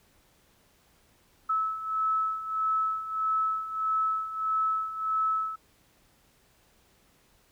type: beating tone pair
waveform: sine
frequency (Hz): 1300 / 1301.6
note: E6 / E6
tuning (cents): -24 / -22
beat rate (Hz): 1.6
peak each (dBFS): -32 / -27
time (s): 1.49-5.56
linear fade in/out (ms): 10
effects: pink hiss -64 dBFS RMS until 7.51 s